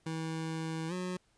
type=tone with pitch glide; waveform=25% pulse; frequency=161.2 to 181.99 Hz; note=E3 to F#3; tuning=-38 to -28 cents; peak=-31 dBFS; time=0.06-1.17 s; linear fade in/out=5 ms; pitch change=+210 cents; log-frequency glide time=0.88-0.93 s; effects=pink hiss -71 dBFS RMS until 1.37 s + resampled to 22050 Hz